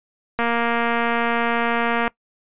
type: click train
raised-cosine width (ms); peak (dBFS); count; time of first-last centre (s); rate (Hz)
0.5; -7; 396; 0.39-2.078; 234
effects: noise-tail reverb RT60 0.1 s tail -22 dB re dry + resampled to 8000 Hz